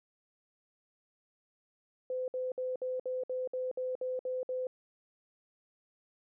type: tone bursts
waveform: sine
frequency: 510 Hz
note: C5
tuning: 44 cents flat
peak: -32 dBFS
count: 11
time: 2.1-4.67 s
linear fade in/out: 2 ms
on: 180 ms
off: 59 ms
effects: none